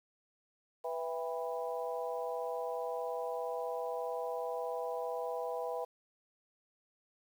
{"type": "harmonic tone with a mistuned harmonic", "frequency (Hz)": 164.81, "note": "E3", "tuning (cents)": 0, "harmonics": [3, 4, 5, 6], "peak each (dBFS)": [-38, -40, -42, -44], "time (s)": [0.84, 5.85], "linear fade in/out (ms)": 10, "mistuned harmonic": 5, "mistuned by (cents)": -49, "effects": ["10-bit"]}